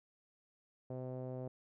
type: tone with low-pass filter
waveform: sawtooth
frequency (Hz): 128.1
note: C3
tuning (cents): -36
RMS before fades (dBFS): -43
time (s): 0.9-1.48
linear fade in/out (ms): 5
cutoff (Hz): 580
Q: 3
effects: none